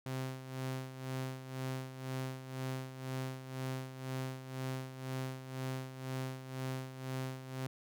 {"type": "tone with tremolo", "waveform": "sawtooth", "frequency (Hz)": 130.81, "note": "C3", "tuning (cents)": 0, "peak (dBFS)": -32, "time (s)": [0.06, 7.67], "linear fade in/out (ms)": 2, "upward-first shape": "sine", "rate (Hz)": 2, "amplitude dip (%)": 70, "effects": []}